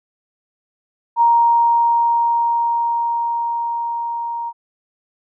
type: tone with level ramp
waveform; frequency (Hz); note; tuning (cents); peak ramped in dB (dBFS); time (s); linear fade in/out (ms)
sine; 936; A#5; +7; -9 to -22; 1.16-4.53; 50
effects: none